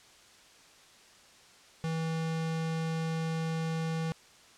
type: tone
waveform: square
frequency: 162.1 Hz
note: E3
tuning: 29 cents flat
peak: -31 dBFS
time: 1.84-4.12 s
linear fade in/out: 0 ms
effects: white hiss -57 dBFS RMS until 4.57 s + low-pass 7000 Hz 12 dB/octave